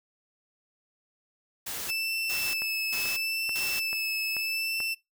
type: noise bursts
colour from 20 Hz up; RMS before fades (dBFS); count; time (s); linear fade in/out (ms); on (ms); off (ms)
white; -35; 4; 1.66-3.8; 10; 250; 380
type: tone with vibrato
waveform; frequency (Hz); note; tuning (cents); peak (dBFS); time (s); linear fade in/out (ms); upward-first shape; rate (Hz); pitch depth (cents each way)
30% pulse; 2636; E7; -1; -25; 1.88-4.95; 20; sine; 0.76; 23
type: click train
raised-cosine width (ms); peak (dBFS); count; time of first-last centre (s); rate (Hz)
0.5; -25; 6; 2.62-4.803; 2.29
effects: noise-tail reverb RT60 0.2 s tail -25 dB re dry